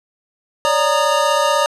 square tone cluster, 561 / 597 / 933 / 1230 Hz, C#5 / D5 / A#5 / D#6, +21 / +28 / +1 / -20 cents, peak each -20 dBFS, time 0.65-1.66 s, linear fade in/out 0 ms, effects low-pass 9000 Hz 12 dB/octave

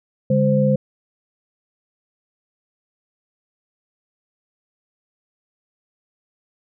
sine tone cluster, 141.8 / 204.3 / 519 Hz, C#3 / G#3 / C5, +40 / -28 / -14 cents, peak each -18 dBFS, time 0.3-0.76 s, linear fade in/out 5 ms, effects none

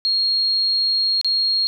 sine tone with dropouts, 4266 Hz, C8, 33 cents sharp, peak -16 dBFS, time 0.05-1.67 s, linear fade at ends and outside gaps 0 ms, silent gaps 1.213-1.246 s, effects none

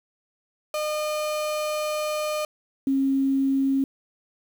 35% pulse / sine tone pair in turn, 608 / 270.8 Hz, D#5 / C#4, -40 / -40 cents, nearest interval octave + major second, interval 1400 cents, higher first, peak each -23 / -19 dBFS, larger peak second, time 0.74-2.45 / 2.87-3.84 s, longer first, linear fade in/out 2 ms, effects 8-bit

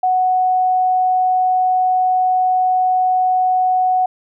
sine tone, 740 Hz, F#5, in tune, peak -12 dBFS, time 0.03-4.06 s, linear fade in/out 5 ms, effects none

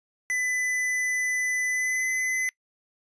square tone with pitch glide, 2002 to 2026 Hz, B6 to B6, +23 to +44 cents, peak -25 dBFS, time 0.3-2.49 s, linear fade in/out 0 ms, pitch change +21 cents, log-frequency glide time 1.7-2.08 s, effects noise-tail reverb RT60 0.1 s tail -23 dB re dry + resampled to 22050 Hz

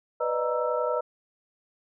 sine tone cluster, 495.1 / 586 / 617 / 939 / 1325 Hz, B4 / D5 / D#5 / A#5 / E6, +4 / -4 / -15 / +12 / +9 cents, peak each -28 / -34 / -29 / -33 / -32 dBFS, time 0.2-1.01 s, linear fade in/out 10 ms, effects none

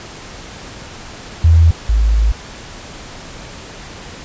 sine tone pair in turn, 82.2 / 53.96 Hz, E2 / A1, -4 / -33 cents, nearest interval perfect fifth, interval 729 cents, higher first, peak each -5 / -9 dBFS, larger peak first, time 1.44-1.71 / 1.89-2.32 s, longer second, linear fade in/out 5 ms, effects pink hiss -33 dBFS RMS until 4.24 s + resampled to 16000 Hz

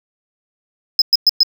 triangle tone bursts, 5100 Hz, D#8, 42 cents sharp, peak -6 dBFS, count 4, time 0.99-1.432 s, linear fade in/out 2 ms, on 28 ms, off 110 ms, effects none

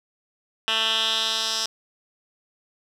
10% pulse tone with band-pass filter sweep, 222.3 Hz, A3, 18 cents sharp, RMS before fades -24 dBFS, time 0.68-1.66 s, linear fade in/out 0 ms, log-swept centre 2800 to 5000 Hz, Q 3.1, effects none

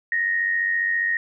sine tone with amplitude modulation, 1864.7 Hz, A#6, in tune, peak -17 dBFS, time 0.12-1.17 s, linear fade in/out 2 ms, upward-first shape sine, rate 94.8 Hz, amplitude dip 55%, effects none

